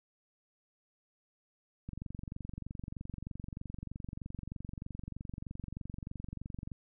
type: click train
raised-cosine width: 5 ms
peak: -29 dBFS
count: 113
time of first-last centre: 1.89-6.718 s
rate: 23.2 Hz
effects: none